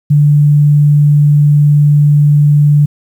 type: tone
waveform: sine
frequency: 146.83 Hz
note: D3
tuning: in tune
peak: -4 dBFS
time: 0.1-2.86 s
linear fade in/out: 10 ms
effects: 7-bit